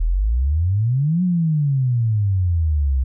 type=exponential two-way sweep; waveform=sine; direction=up then down; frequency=38.15 to 185 to 63.4 Hz; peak=-15 dBFS; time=0-3.04 s; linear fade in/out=10 ms; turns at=1.23 s; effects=none